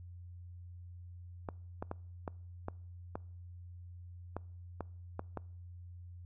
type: clicks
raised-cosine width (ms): 1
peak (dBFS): -24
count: 10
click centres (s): 1.488 / 1.825 / 1.914 / 2.278 / 2.684 / 3.155 / 4.366 / 4.807 / 5.194 / 5.373
effects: noise-tail reverb RT60 0.6 s tail -25 dB re dry + added 88 Hz sine -47 dBFS peak until 6.25 s